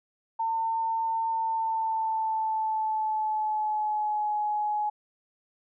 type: tone with pitch glide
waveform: sine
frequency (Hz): 902 to 841.6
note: A5 to G#5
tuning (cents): +43 to +23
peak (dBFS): -25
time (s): 0.39-4.9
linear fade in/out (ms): 10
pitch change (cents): -120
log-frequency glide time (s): 1.33-4.35
effects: none